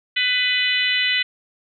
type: harmonic tone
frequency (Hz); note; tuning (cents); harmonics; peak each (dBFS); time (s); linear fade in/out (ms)
498.5; B4; +16; 3 / 4 / 5 / 6 / 7 / 8; -30 / -21 / -25 / -22 / -28 / -28; 0.16-1.23; 10
effects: none